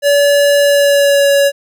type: tone with pitch glide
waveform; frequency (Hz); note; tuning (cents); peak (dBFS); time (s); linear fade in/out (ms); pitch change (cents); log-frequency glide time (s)
square; 572 to 562.8; D5 to C#5; -46 to +26; -8; 0.02-1.52; 50; -28; 0.6-1.28
effects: none

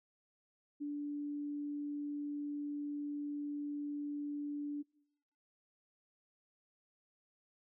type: tone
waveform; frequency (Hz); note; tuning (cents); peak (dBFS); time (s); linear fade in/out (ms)
sine; 291.1; D4; -15; -37; 0.8-4.83; 20
effects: noise-tail reverb RT60 0.9 s tail -26 dB re dry

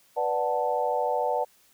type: chord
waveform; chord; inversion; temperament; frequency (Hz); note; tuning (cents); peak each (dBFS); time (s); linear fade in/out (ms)
sine; B minor seventh; none; equal; 493.9 / 587.3 / 740 / 880; B4 / D5 / F#5 / A5; 0 / 0 / 0 / 0; -29; 0.16-1.45; 20
effects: white hiss -61 dBFS RMS until 1.73 s

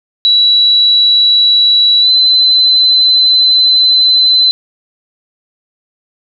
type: tone with pitch glide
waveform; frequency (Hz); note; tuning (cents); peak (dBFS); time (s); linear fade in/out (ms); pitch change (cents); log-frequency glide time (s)
sine; 3922 to 4044; B7 to B7; -13 to +40; -5; 0.25-4.51; 0; +53; 2.01-2.09
effects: none

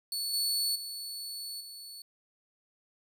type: tone with level steps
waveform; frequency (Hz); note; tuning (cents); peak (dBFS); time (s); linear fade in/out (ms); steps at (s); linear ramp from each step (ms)
sawtooth; 4435; C#8; 0; -29 / -25 / -35 / -41; 0.12-2.02; 2; 0.33 / 0.75 / 1.6; 10
effects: none

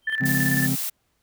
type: tone with exponential growth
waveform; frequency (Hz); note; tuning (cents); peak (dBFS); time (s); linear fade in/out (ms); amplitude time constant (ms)
triangle; 3136; G7; 0; -25; 0.02-0.15; 1; 28
type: tone with tremolo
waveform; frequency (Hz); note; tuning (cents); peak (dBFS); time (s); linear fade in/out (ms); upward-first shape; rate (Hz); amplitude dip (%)
sine; 1763; A6; +3; -21; 0.07-0.67; 5; square; 18; 55
type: chord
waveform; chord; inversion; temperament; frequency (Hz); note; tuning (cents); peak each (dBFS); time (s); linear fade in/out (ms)
triangle; Db major seventh; none; just; 138.59 / 173.24 / 207.9 / 259.9; Db3 / F3 / Ab3 / C4; 0 / -14 / +2 / -11; -23 / -27 / -29 / -23; 0.2-0.76; 20
type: noise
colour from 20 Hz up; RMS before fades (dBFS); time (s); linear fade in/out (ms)
blue; -28; 0.25-0.9; 10
effects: pink hiss -70 dBFS RMS until 1.22 s

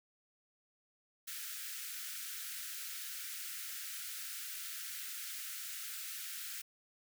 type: high-pass noise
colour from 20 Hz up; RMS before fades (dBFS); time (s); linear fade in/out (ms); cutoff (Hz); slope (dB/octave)
white; -44; 1.27-6.62; 10; 1300; 96
effects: none

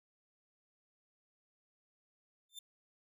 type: tone with exponential growth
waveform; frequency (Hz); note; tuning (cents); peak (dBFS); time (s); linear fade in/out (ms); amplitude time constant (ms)
sawtooth; 3571; A7; +25; -39; 2.49-2.59; 5; 20
effects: none

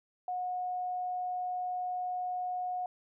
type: tone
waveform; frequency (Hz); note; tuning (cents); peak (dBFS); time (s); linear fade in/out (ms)
sine; 727; F#5; -31; -32; 0.28-2.86; 2
effects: none

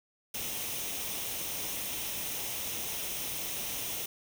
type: noise with comb filter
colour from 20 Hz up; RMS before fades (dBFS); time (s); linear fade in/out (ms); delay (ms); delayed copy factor
white; -36; 0.34-4.06; 5; 0.33; +0.5
effects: none

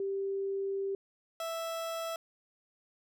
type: tone pair in turn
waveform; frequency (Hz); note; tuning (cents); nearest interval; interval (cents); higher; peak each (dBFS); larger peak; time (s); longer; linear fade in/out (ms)
sine / 30% pulse; 392 / 659.3; G4 / E5; 0 / 0; major sixth; 900; second; -31 / -32; first; 0-0.95 / 1.4-2.16; first; 2
effects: none

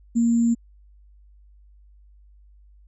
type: tone with sample-and-hold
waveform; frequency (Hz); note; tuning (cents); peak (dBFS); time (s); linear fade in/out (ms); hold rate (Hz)
sine; 233.1; A#3; 0; -16; 0.15-0.55; 20; 7350
effects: added 50 Hz sine -49 dBFS peak until 2.87 s + resampled to 22050 Hz

